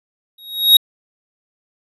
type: tone with exponential growth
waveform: square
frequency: 3781 Hz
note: A#7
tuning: 24 cents sharp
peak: -3 dBFS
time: 0.38-0.77 s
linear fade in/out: 5 ms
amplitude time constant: 83 ms
effects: resampled to 32000 Hz